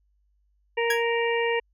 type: harmonic tone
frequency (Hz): 466.2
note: A#4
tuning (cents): 0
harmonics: 1 / 2 / 4 / 5 / 6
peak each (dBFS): -24 / -30 / -30 / -32 / -34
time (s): 0.77-1.6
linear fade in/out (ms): 10
type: tone with exponential decay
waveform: 40% pulse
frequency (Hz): 1661.2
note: G#6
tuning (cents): 0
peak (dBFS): -19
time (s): 0.9-1.03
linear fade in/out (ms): 5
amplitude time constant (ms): 28
effects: added 50 Hz sine -64 dBFS peak until 1.73 s